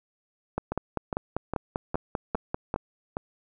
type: two click trains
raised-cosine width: 1 ms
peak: -13 / -15 dBFS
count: 12 / 7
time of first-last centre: 0.58-2.741 / 0.72-3.169 s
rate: 5.09 / 2.45 Hz
effects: none